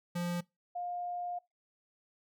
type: tone pair in turn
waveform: square / sine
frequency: 174.61 / 708 Hz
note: F3 / F5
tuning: 0 / +23 cents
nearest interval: 2 octaves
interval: 2423 cents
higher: second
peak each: -33 / -35 dBFS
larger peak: first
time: 0.15-0.41 / 0.75-1.39 s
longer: second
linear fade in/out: 10 ms
effects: noise-tail reverb RT60 0.2 s tail -22 dB re dry